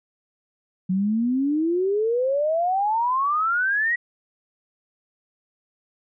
sine exponential sweep, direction up, 181.1 to 1946 Hz, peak -19 dBFS, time 0.89-3.96 s, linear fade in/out 10 ms, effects none

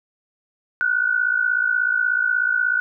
sine tone pair together, 1449.5 / 1506 Hz, F#6 / F#6, -36 / +30 cents, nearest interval minor second, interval 66 cents, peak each -20 dBFS, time 0.81-2.8 s, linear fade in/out 0 ms, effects none

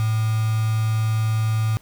sine tone with quantisation, 110 Hz, A2, in tune, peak -18 dBFS, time 0-1.77 s, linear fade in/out 0 ms, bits 5, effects pink hiss -54 dBFS RMS until 1.81 s

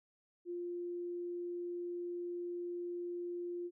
sine tone, 350 Hz, F4, 4 cents sharp, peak -38 dBFS, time 0.45-3.71 s, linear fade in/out 50 ms, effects none

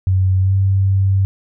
sine tone with pitch glide, 94 to 96.81 Hz, F#2 to G2, +28 to -21 cents, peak -11 dBFS, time 0.07-1.25 s, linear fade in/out 0 ms, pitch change +51 cents, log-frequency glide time 0.4-0.53 s, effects none

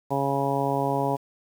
harmonic tone, 138.59 Hz, C#3, in tune, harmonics 1 / 2 / 3 / 4 / 5 / 6 / 7, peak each -30 / -30 / -30 / -30 / -30 / -30 / -30 dBFS, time 0.1-1.17 s, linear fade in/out 20 ms, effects 8-bit

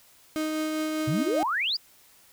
35% pulse tone with tremolo, 311.1 Hz, D#4, in tune, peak -24 dBFS, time 0.36-1.43 s, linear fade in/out 0 ms, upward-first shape triangle, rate 5 Hz, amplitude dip 25%
sine exponential sweep, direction up, 120 to 5100 Hz, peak -24 dBFS, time 1.07-1.77 s, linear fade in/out 10 ms
effects white hiss -57 dBFS RMS until 2.32 s

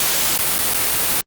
white noise with dropouts, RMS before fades -18 dBFS, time 0-1.21 s, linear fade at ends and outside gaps 2 ms, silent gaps 0.378-0.388 / 0.583-0.588 / 0.738-0.743 s, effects Opus 48 kbps

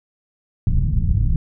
pink low-pass noise, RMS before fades -17 dBFS, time 0.67-1.36 s, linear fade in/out 2 ms, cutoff 150 Hz, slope 24 dB/octave, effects none

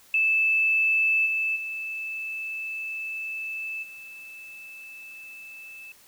sine tone with level steps, 2628 Hz, E7, 6 cents flat, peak -19 / -23 / -30 / -40 dBFS, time 0.14-5.92 s, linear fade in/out 2 ms, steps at 1.25 / 1.55 / 3.82 s, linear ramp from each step 20 ms, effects white hiss -55 dBFS RMS until 6.07 s

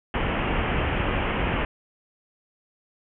pink low-pass noise, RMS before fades -25 dBFS, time 0.14-1.65 s, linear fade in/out 2 ms, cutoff 3100 Hz, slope 96 dB/octave, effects none

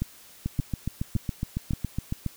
two click trains, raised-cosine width 5 ms, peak -15 / -14 dBFS, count 14 / 4, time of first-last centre 0.46-2.263 / 0.02-1.734 s, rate 7.21 / 1.75 Hz, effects white hiss -51 dBFS RMS until 2.36 s

